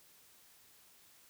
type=silence; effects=white hiss -63 dBFS RMS until 1.29 s